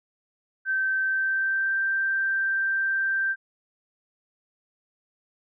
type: tone with pitch glide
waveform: sine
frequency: 1549 to 1569.7 Hz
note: G6 to G6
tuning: -21 to +2 cents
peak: -22 dBFS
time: 0.65-3.36 s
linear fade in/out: 50 ms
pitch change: +23 cents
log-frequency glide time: 1.02-1.75 s
effects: none